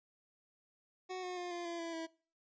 25% pulse tone with pitch steps, 370 / 362.4 / 354.9 / 347.6 / 340.5 / 333.5 / 326.6 Hz, F#4 / F#4 / F4 / F4 / F4 / E4 / E4, 0 / -36 / +28 / -8 / -44 / +20 / -16 cents, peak -36 dBFS, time 1.09-2.07 s, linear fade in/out 20 ms, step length 140 ms, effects noise-tail reverb RT60 0.4 s tail -22 dB re dry + resampled to 16000 Hz

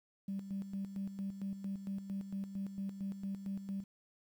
sine tone with tremolo, 196 Hz, G3, in tune, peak -35 dBFS, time 0.28-3.84 s, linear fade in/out 5 ms, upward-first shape square, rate 4.4 Hz, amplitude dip 65%, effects tanh soft clip ceiling -32 dBFS + 11-bit

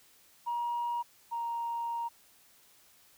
sine tone pair in turn, 951 / 934.7 Hz, A#5 / A#5, +34 / +4 cents, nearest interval unison, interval 30 cents, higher first, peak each -29 / -31 dBFS, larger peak first, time 0.46-1.03 / 1.31-2.09 s, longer second, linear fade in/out 20 ms, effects tanh soft clip ceiling -27 dBFS + white hiss -62 dBFS RMS until 3.17 s

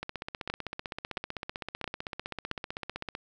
two click trains, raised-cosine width 0.3 ms, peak -15 / -19 dBFS, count 4 / 50, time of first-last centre 0.5-2.513 / 0.03-3.151 s, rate 1.49 / 15.7 Hz, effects none

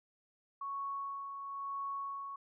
sine tone with tremolo, 1109 Hz, C#6, in tune, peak -36 dBFS, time 0.61-2.36 s, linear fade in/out 5 ms, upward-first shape sine, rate 1 Hz, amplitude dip 45%, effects none

